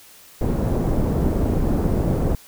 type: low-pass noise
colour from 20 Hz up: pink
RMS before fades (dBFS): -20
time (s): 0.41-2.35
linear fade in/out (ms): 2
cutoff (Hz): 480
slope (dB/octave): 12
effects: white hiss -47 dBFS RMS until 2.47 s